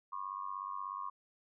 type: tone with amplitude modulation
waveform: sine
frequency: 1088 Hz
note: C#6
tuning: 33 cents flat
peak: -34 dBFS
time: 0.12-1.1 s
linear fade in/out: 10 ms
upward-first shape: sine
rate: 96.6 Hz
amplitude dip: 100%
effects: none